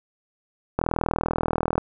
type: click train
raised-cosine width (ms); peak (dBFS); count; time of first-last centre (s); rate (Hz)
1; -8; 41; 0.79-1.78; 40.4
effects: none